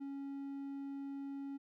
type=tone; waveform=triangle; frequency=277.2 Hz; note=C#4; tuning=in tune; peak=-39 dBFS; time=0-1.58 s; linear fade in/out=20 ms; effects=none